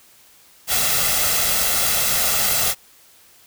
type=noise with comb filter; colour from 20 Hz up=white; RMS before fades=-19 dBFS; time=0.67-2.75 s; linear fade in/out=50 ms; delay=1.5 ms; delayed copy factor=+0.6; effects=white hiss -51 dBFS RMS until 3.46 s